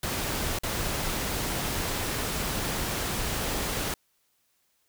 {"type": "noise with dropouts", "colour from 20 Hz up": "pink", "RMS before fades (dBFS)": -30, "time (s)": [0.03, 3.94], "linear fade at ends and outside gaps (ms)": 2, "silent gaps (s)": [0.588, 0.634], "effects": ["white hiss -71 dBFS RMS until 4.88 s"]}